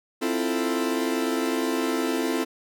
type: chord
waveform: 40% pulse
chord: F major seventh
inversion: second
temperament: equal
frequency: 261.6 / 329.6 / 349.2 / 440 Hz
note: C4 / E4 / F4 / A4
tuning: 0 / 0 / 0 / 0 cents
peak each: -27 / -27 / -31 / -29 dBFS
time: 0.21-2.45 s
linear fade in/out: 20 ms
effects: none